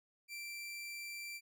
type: tone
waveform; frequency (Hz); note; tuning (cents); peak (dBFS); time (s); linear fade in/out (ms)
sawtooth; 2349; D7; 0; -40; 0.28-1.41; 50
effects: none